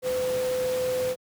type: tone in noise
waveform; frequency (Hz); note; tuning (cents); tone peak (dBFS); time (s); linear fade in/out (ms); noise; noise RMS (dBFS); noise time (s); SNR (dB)
sine; 508; B4; +49; -24; 0.02-1.16; 50; pink; -36; 0.02-1.16; +9
effects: high-pass 100 Hz 12 dB/octave